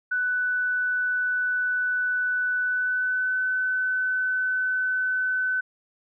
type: tone with pitch glide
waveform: sine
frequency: 1491 to 1510.9 Hz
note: F#6 to F#6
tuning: +13 to +36 cents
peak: -22 dBFS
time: 0.11-5.61 s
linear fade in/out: 10 ms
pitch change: +23 cents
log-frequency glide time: 2.61-3.38 s
effects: none